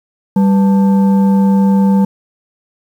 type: tone with frequency modulation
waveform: sine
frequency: 195.6 Hz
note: G3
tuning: 4 cents flat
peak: -7 dBFS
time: 0.36-2.05 s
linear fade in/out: 5 ms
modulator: 690 Hz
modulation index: 0.37
effects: 7-bit